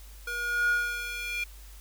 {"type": "tone with high-pass filter sweep", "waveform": "square", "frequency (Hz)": 478.7, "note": "A#4", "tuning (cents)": 46, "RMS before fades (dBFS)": -30, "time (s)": [0.27, 1.44], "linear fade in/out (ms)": 5, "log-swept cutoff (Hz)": [1100, 2300], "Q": 8.2, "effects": ["added 50 Hz sine -45 dBFS peak until 1.8 s", "white hiss -54 dBFS RMS until 1.8 s"]}